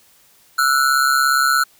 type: ring-modulated tone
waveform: square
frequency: 1396.9 Hz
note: F6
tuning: in tune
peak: -11 dBFS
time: 0.58-1.64 s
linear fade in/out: 10 ms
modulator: 68.6 Hz
effects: white hiss -53 dBFS RMS until 1.79 s